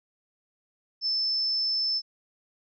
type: tone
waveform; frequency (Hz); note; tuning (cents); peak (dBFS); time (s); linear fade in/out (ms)
sine; 5274; E8; 0; -24; 1.01-2.02; 50
effects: none